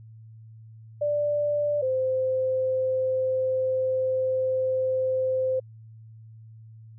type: tone pair in turn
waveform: sine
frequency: 587.3 / 519 Hz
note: D5 / C5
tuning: 0 / -14 cents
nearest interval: major second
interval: 214 cents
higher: first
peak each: -22 dBFS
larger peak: neither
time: 1.01-1.82 / 1.82-5.6 s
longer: second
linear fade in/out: 10 ms
effects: added 111 Hz sine -44 dBFS peak until 6.98 s